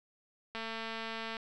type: click train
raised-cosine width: 0.3 ms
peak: -24 dBFS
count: 185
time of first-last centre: 0.55-1.368 s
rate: 225 Hz
effects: none